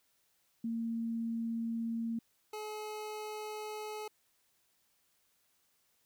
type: tone pair in turn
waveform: sine / 25% pulse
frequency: 229.2 / 426.6 Hz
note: A#3 / G#4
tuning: -29 / +46 cents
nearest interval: major seventh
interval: 1075 cents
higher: second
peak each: -33 / -36 dBFS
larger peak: first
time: 0.64-2.19 / 2.53-4.08 s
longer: neither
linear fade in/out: 5 ms
effects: white hiss -74 dBFS RMS until 6.05 s